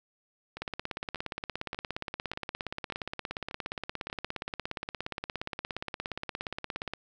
two click trains, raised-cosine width 0.3 ms, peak -24 / -18 dBFS, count 7 / 109, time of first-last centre 0.57-4.099 / 0.62-6.936 s, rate 1.7 / 17.1 Hz, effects none

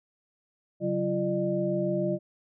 sine tone cluster, 140.3 / 187 / 343.5 / 603 Hz, C#3 / F#3 / F4 / D5, +21 / +19 / -29 / +46 cents, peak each -34 / -30 / -30 / -29 dBFS, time 0.8-2.19 s, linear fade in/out 50 ms, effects none

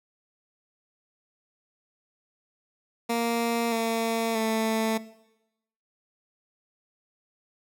15% pulse tone with pitch steps, 233.1 / 227.4 / 221.8 Hz, A#3 / A#3 / A3, 0 / -43 / +14 cents, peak -18 dBFS, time 3.09-4.98 s, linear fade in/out 10 ms, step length 630 ms, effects noise-tail reverb RT60 0.9 s tail -18 dB re dry

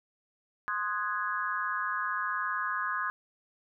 sine chord, Ab dominant seventh, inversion first, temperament equal, 1046.5 / 1244.5 / 1480 / 1661.2 Hz, C6 / Eb6 / Gb6 / Ab6, 0 / 0 / 0 / 0 cents, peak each -35 / -34 / -37 / -34 dBFS, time 0.68-3.1 s, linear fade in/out 0 ms, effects none

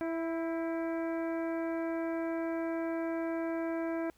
harmonic tone with a mistuned harmonic, 330 Hz, E4, 2 cents sharp, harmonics 1 / 2 / 3 / 4 / 5 / 6 / 7, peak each -33 / -37 / -46 / -49 / -47 / -53 / -52 dBFS, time 0.01-4.1 s, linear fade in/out 0 ms, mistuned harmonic 5, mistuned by -39 cents, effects added 60 Hz sine -68 dBFS peak until 4.17 s + pink hiss -68 dBFS RMS until 4.17 s

